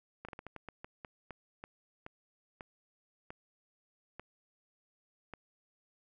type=slowing click train; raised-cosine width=0.5 ms; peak=-29 dBFS; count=16; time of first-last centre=0.25-5.337 s; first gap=36 ms; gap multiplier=1.28; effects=none